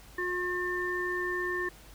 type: harmonic tone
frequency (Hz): 359.1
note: F4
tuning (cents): +48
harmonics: 1 / 3 / 5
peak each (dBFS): -33 / -38 / -32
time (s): 0.18-1.69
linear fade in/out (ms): 5
effects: added 50 Hz sine -53 dBFS peak until 1.94 s + pink hiss -54 dBFS RMS until 1.94 s